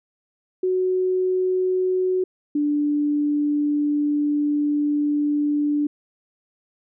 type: tone pair in turn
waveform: sine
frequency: 370 / 293.7 Hz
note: F#4 / D4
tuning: 0 / 0 cents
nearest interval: major third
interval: 400 cents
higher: first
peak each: -18 dBFS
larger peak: neither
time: 0.63-2.24 / 2.55-5.87 s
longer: second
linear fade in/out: 5 ms
effects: none